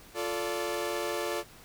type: chord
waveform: sawtooth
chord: D minor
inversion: first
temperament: equal with one note detuned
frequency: 349.2 / 440 / 579.2 Hz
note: F4 / A4 / D5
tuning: 0 / 0 / -24 cents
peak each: -31 dBFS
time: 0.14-1.44 s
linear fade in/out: 50 ms
effects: pink hiss -53 dBFS RMS until 1.64 s